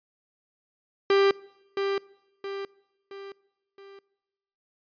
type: tone with echo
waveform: 45% pulse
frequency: 394.8 Hz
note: G4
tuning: 12 cents sharp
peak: -18 dBFS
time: 1.1-1.31 s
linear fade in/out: 2 ms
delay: 670 ms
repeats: 4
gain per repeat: -7 dB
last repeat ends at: 3.99 s
effects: noise-tail reverb RT60 1.0 s tail -23 dB re dry + resampled to 11025 Hz